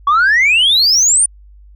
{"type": "exponential sweep", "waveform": "sine", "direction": "up", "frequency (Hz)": [1108.7, 9560], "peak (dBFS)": -6, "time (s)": [0.07, 1.26], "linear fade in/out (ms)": 5, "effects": ["tanh soft clip ceiling -6 dBFS", "added 50 Hz sine -38 dBFS peak until 1.75 s"]}